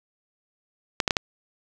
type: clicks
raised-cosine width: 0.2 ms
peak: -3 dBFS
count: 4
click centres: 1.002 / 1.078 / 1.108 / 1.168 s
effects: 7-bit